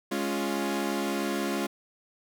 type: chord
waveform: sawtooth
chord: Db major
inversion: second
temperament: equal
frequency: 207.7 / 277.2 / 349.2 Hz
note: Ab3 / Db4 / F4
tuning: 0 / 0 / 0 cents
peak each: -28 dBFS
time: 0.11-1.67 s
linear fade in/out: 10 ms
effects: none